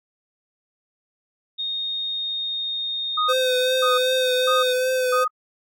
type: tone with pitch glide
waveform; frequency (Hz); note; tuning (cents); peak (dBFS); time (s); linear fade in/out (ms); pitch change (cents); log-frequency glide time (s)
sine; 3700 to 3674; A#7 to A#7; -14 to -26; -24; 1.58-4.74; 20; -12; 2.09-4.07
type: tone bursts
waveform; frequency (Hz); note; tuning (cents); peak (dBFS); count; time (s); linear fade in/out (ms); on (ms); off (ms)
sine; 1244.5; D#6; 0; -19; 4; 3.17-5.28; 10; 160; 490
type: tone with vibrato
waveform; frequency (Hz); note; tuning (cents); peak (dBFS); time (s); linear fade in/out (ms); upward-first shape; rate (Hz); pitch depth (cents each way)
square; 510; C5; -44; -20; 3.28-5.25; 20; triangle; 2.6; 29
effects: AAC 64 kbps